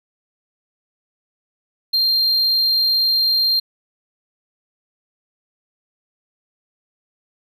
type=tone; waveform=triangle; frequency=4186 Hz; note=C8; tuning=in tune; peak=-13 dBFS; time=1.93-3.6 s; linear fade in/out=10 ms; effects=none